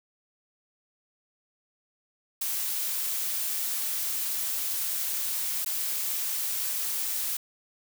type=noise with dropouts; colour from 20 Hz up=blue; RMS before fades=-30 dBFS; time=2.41-7.37 s; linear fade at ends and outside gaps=5 ms; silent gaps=5.648-5.66 s; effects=none